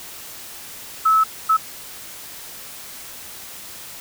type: tone bursts at uneven times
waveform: sine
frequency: 1300 Hz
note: E6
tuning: 24 cents flat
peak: -12 dBFS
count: 2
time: 1.05-1.24 / 1.49-1.57 s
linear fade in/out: 10 ms
effects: white hiss -37 dBFS RMS until 4 s